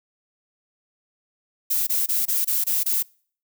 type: noise bursts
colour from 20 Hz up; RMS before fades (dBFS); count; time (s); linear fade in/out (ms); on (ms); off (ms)
violet; -22; 7; 1.7-3.028; 10; 170; 23
effects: noise-tail reverb RT60 0.5 s tail -26 dB re dry